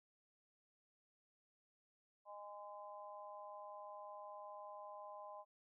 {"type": "harmonic tone", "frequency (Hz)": 205.4, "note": "G#3", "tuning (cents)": -19, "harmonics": [3, 4, 5], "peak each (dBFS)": [-54, -55, -54], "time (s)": [2.25, 5.45], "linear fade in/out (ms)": 50, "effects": []}